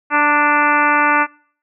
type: harmonic tone with a mistuned harmonic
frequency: 293.7 Hz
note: D4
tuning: in tune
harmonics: 1 / 2 / 3 / 4 / 5 / 6 / 7 / 8 / 9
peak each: -22 / -25 / -17 / -17 / -17 / -23 / -22 / -25 / -26 dBFS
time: 0.1-1.27 s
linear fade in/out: 50 ms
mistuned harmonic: 3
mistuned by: +22 cents
effects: noise-tail reverb RT60 0.5 s tail -23 dB re dry